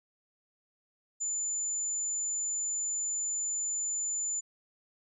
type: tone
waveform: sine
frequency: 7040 Hz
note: A8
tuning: in tune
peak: -30 dBFS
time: 1.2-4.41 s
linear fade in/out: 20 ms
effects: none